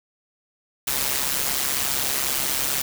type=noise with amplitude modulation; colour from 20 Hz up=white; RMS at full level=-21 dBFS; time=0.87-2.82 s; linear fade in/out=5 ms; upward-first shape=sine; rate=136 Hz; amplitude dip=70%; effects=none